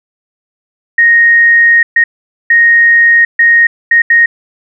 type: tone bursts at uneven times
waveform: sine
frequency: 1864.7 Hz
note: A#6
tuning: in tune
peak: -3 dBFS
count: 6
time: 0.98-1.83 / 1.96-2.04 / 2.5-3.25 / 3.39-3.67 / 3.91-4.02 / 4.1-4.26 s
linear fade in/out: 5 ms
effects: none